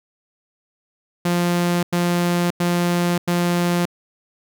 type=tone bursts; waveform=sawtooth; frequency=174.61 Hz; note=F3; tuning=in tune; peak=-13 dBFS; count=4; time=1.25-3.855 s; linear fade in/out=5 ms; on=580 ms; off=95 ms; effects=none